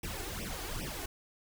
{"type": "noise with flanger", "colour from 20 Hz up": "pink", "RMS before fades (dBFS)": -39, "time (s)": [0.03, 1.06], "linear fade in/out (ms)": 5, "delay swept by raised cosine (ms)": [0.35, 2.75], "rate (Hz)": 2.5, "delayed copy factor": 1, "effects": []}